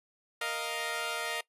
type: chord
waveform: 10% pulse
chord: Bb suspended fourth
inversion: none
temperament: equal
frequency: 466.2 / 622.3 / 698.5 Hz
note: Bb4 / Eb5 / F5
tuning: 0 / 0 / 0 cents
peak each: -29 dBFS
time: 0.41-1.41 s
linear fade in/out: 5 ms
effects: noise-tail reverb RT60 0.1 s tail -20 dB re dry + resampled to 32000 Hz